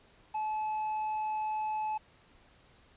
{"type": "tone with quantisation", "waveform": "triangle", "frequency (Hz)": 861, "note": "A5", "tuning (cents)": -38, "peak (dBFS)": -29, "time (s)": [0.34, 1.98], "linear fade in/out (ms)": 10, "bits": 9, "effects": ["pink hiss -62 dBFS RMS until 2.96 s", "resampled to 8000 Hz"]}